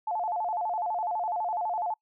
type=tone with vibrato; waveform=sine; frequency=784 Hz; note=G5; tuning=in tune; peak=-27 dBFS; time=0.07-1.94 s; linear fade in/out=5 ms; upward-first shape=square; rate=12 Hz; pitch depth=180 cents each way; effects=noise-tail reverb RT60 0.1 s tail -26 dB re dry